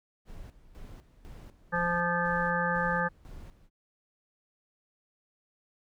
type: noise with tremolo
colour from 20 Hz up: brown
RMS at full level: -45 dBFS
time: 0.25-3.7 s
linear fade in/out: 50 ms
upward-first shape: square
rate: 2 Hz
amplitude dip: 75%
type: harmonic tone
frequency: 173.6 Hz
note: F3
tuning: 10 cents flat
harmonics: 1 / 3 / 5 / 7 / 9 / 10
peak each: -33 / -33 / -33 / -33 / -33 / -33 dBFS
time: 1.72-3.09 s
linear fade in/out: 20 ms
effects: none